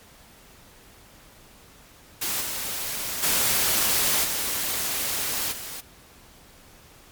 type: noise with level steps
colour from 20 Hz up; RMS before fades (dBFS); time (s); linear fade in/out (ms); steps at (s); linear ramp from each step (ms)
white; -27 / -30 / -22 / -27 / -36; 2.21-5.81; 10; 2.4 / 3.22 / 4.23 / 5.51; 20
effects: pink hiss -51 dBFS RMS until 7.11 s + MP3 96 kbps